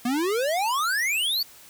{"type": "exponential sweep", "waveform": "square", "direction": "up", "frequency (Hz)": [233.1, 4648], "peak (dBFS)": -23, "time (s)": [0.05, 1.43], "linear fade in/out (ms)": 5, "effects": ["white hiss -49 dBFS RMS until 1.69 s"]}